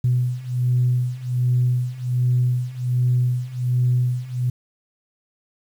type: beating tone pair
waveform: sine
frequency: 123.47 / 124.77 Hz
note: B2 / B2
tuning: 0 / +18 cents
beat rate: 1.3 Hz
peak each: -21 / -19 dBFS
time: 0.04-4.5 s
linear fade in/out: 5 ms
effects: tanh soft clip ceiling -10 dBFS + 8-bit

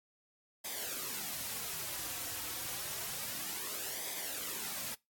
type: noise with flanger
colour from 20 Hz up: white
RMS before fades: -40 dBFS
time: 0.64-4.95 s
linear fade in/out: 10 ms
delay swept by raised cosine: 0.71 to 5.01 ms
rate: 0.29 Hz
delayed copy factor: -0.65
effects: noise-tail reverb RT60 0.2 s tail -23 dB re dry + AAC 64 kbps

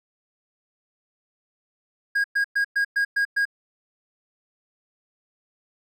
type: tone bursts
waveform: triangle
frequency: 1633 Hz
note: G#6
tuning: 30 cents flat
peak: -17 dBFS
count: 7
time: 2.15-3.454 s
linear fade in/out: 10 ms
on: 92 ms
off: 110 ms
effects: none

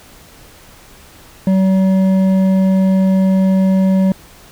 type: tone with hard clipping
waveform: sine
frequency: 190 Hz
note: F#3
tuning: 46 cents sharp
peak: -11 dBFS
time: 1.47-4.12 s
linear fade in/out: 2 ms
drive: 7 dB
effects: pink hiss -42 dBFS RMS until 4.51 s

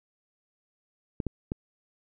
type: clicks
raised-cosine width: 3 ms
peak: -17 dBFS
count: 3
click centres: 1.202 / 1.267 / 1.519 s
effects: none

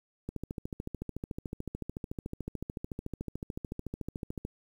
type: click train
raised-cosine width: 3 ms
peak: -23 dBFS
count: 58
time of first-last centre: 0.29-4.451 s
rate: 13.7 Hz
effects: 9-bit

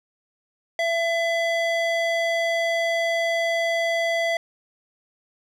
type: tone with band-pass filter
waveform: square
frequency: 670 Hz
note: E5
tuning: 28 cents sharp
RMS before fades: -23 dBFS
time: 0.79-4.37 s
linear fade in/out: 2 ms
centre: 1700 Hz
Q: 0.94
effects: none

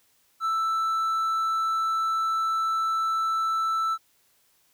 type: tone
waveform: triangle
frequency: 1323 Hz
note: E6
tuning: 6 cents sharp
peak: -21 dBFS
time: 0.4-3.98 s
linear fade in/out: 50 ms
effects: white hiss -65 dBFS RMS until 4.73 s

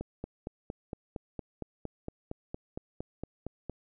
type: click train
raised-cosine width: 2 ms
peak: -23 dBFS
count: 17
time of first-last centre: 0.01-3.697 s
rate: 4.34 Hz
effects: none

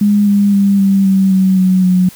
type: tone with pitch steps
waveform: sine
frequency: 205.6 / 202.2 / 198.83 / 195.52 / 192.28 / 189.08 / 185.94 / 182.85 Hz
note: G#3 / G#3 / G3 / G3 / G3 / F#3 / F#3 / F#3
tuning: -17 / -46 / +25 / -4 / -33 / +38 / +9 / -20 cents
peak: -7 dBFS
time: 0.01-2.09 s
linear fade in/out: 5 ms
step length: 260 ms
effects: white hiss -38 dBFS RMS until 2.15 s

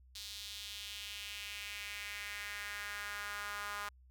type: tone with high-pass filter sweep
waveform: sawtooth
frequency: 205.1 Hz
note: G#3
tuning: 21 cents flat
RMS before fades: -44 dBFS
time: 0.15-3.89 s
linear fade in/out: 5 ms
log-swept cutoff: 4000 to 1200 Hz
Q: 2.5
effects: added 63 Hz sine -59 dBFS peak until 4.1 s

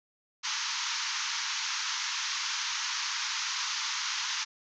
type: band-pass noise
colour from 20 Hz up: white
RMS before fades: -33 dBFS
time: 0.43-4.45 s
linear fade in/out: 20 ms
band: 880 to 6600 Hz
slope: 96 dB/octave
effects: none

